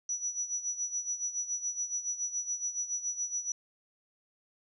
sine tone with tremolo, 5890 Hz, F#8, 9 cents flat, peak -29 dBFS, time 0.09-3.52 s, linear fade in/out 2 ms, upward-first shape sine, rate 7.1 Hz, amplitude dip 75%, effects none

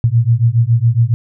sine beating tone pair, 113.2 / 120.4 Hz, A2 / B2, +50 / -44 cents, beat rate 7.2 Hz, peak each -12 dBFS, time 0.04-1.14 s, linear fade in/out 0 ms, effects none

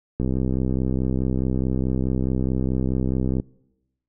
click train, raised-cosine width 3 ms, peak -11 dBFS, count 208, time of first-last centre 0.2-3.399 s, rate 64.7 Hz, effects noise-tail reverb RT60 1.0 s tail -24 dB re dry

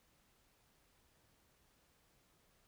silence, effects pink hiss -73 dBFS RMS until 2.67 s

